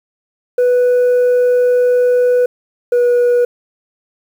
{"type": "tone pair in turn", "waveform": "sine", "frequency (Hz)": [493.9, 485.7], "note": ["B4", "B4"], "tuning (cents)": [0, -29], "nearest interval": "unison", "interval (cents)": 29, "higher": "first", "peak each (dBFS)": -6, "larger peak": "neither", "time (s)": [[0.58, 2.46], [2.92, 3.45]], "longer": "first", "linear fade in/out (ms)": 5, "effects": ["tanh soft clip ceiling -8 dBFS", "7-bit"]}